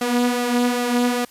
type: tone with flanger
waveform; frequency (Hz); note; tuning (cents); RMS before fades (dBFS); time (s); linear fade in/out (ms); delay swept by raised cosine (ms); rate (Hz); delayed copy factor
sawtooth; 243.7; B3; -23; -20; 0.01-1.25; 5; 1.5 to 4.4; 2.5; +0.5
effects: white hiss -50 dBFS RMS until 1.3 s + resampled to 32000 Hz